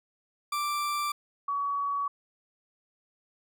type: tone pair in turn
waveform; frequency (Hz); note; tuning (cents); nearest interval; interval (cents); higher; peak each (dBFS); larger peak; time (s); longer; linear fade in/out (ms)
40% pulse / sine; 1174.7 / 1130.6; D6 / C#6; 0 / +34; minor second; 66; first; -27; neither; 0.52-1.12 / 1.48-2.08; neither; 5
effects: none